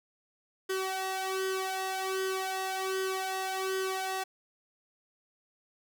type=tone with flanger; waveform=sawtooth; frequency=380 Hz; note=F#4; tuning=46 cents sharp; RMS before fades=-33 dBFS; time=0.69-4.24 s; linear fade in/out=10 ms; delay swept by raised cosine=0.61 to 1.54 ms; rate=1.3 Hz; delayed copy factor=+0.75; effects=11-bit